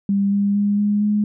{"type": "tone with pitch steps", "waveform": "sine", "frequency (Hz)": [199, 201.4, 203.9, 206.4, 208.9], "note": ["G3", "G3", "G#3", "G#3", "G#3"], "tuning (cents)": [26, 47, -32, -10, 10], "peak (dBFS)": -15, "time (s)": [0.09, 1.24], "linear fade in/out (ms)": 2, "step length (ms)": 230, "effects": []}